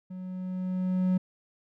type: tone with level ramp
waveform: triangle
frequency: 184.4 Hz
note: F#3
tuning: 6 cents flat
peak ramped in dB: -35 to -19 dBFS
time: 0.1-1.18 s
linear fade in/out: 10 ms
effects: none